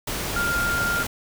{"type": "tone in noise", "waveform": "sine", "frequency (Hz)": 1400, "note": "F6", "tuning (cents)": 4, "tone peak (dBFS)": -22, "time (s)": [0.36, 1.03], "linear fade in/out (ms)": 5, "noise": "pink", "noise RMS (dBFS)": -28, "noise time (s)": [0.07, 1.07], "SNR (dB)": 3, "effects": []}